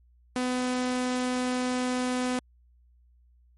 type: tone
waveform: sawtooth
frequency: 251.4 Hz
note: B3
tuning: 31 cents sharp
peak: -22 dBFS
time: 0.36-2.39 s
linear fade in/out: 0 ms
effects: added 60 Hz sine -57 dBFS peak until 3.57 s + MP3 48 kbps